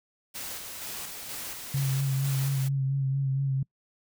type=noise with tremolo; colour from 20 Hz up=white; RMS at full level=-37 dBFS; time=0.34-2.69 s; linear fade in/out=20 ms; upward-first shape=square; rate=2.1 Hz; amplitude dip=30%
type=tone with vibrato; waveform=sine; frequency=135.9 Hz; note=C#3; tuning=34 cents flat; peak=-24 dBFS; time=1.74-3.63 s; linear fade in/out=5 ms; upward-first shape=sine; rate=4.3 Hz; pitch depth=31 cents each way
effects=noise-tail reverb RT60 0.1 s tail -25 dB re dry